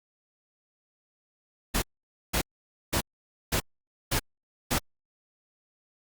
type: noise bursts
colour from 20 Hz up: pink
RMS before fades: -26 dBFS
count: 6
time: 1.74-4.788 s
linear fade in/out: 10 ms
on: 83 ms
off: 510 ms
effects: Opus 48 kbps